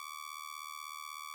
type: tone with amplitude modulation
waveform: sawtooth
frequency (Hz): 1144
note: D6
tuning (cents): -46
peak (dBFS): -35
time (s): 0-1.34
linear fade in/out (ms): 0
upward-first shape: sine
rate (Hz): 76.3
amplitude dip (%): 95
effects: none